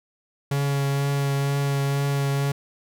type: tone with vibrato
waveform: 45% pulse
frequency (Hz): 139.9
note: C#3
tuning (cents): +16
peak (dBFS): -21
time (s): 0.51-2.52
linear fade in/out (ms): 5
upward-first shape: triangle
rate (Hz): 2.1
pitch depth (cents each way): 14
effects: none